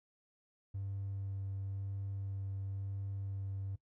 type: tone with vibrato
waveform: triangle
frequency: 98 Hz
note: G2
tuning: in tune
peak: -35 dBFS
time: 0.74-3.76 s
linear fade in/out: 10 ms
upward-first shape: sine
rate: 0.97 Hz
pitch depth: 9 cents each way
effects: noise-tail reverb RT60 0.1 s tail -19 dB re dry + tanh soft clip ceiling -32 dBFS